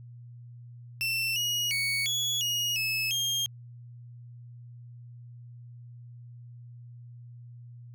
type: tone with pitch steps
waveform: 30% pulse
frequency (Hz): 2682 / 2894 / 2229 / 3377 / 2878 / 2599 / 3218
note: E7 / F#7 / C#7 / G#7 / F#7 / E7 / G7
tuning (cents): +29 / -39 / +9 / +28 / -49 / -25 / +45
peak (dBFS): -24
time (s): 1.01-3.46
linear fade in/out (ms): 0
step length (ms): 350
effects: added 120 Hz sine -44 dBFS peak until 7.94 s